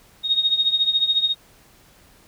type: tone with tremolo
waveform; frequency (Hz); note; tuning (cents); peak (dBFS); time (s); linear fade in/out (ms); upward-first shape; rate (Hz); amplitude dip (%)
sine; 3729; A#7; 0; -13; 0.23-1.35; 50; triangle; 14; 85
effects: pink hiss -53 dBFS RMS until 2.27 s